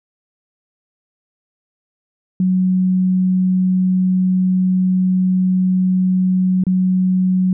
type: tone with dropouts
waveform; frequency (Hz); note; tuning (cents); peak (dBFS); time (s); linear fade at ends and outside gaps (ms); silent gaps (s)
sine; 185; F#3; 0; -12; 2.4-7.53; 2; 6.638-6.667
effects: none